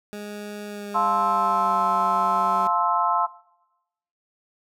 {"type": "tone with pitch glide", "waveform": "20% pulse", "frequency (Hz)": [207.3, 192.3], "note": ["G#3", "G3"], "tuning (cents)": [-3, -33], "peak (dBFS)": -28, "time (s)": [0.13, 2.67], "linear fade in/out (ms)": 0, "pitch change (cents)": -130, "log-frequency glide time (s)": [0.65, 1.85]}
{"type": "chord", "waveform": "sine", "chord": "F major seventh", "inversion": "none", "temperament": "just", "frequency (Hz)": [698.5, 873.1, 1047.7, 1309.6], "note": ["F5", "A5", "C6", "E6"], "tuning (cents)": [0, -14, 2, -12], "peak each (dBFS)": [-26, -25, -22, -24], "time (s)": [0.94, 3.27], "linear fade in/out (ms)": 20}
{"effects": ["noise-tail reverb RT60 0.9 s tail -19 dB re dry"]}